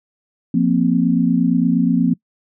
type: chord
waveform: sine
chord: F suspended fourth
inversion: none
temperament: equal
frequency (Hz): 174.61 / 233.1 / 261.6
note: F3 / Bb3 / C4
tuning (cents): 0 / 0 / 0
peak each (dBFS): -17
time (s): 0.54-2.14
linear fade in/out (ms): 5
effects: noise-tail reverb RT60 0.1 s tail -24 dB re dry